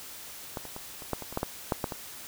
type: clicks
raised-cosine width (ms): 1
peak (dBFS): -19 / -27 / -25 / -29 / -14 / -24 / -26 / -14 / -14 / -11 / -14 / -20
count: 12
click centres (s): 0.572 / 0.653 / 0.764 / 1.022 / 1.133 / 1.223 / 1.326 / 1.374 / 1.431 / 1.722 / 1.842 / 1.922
effects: white hiss -44 dBFS RMS until 2.27 s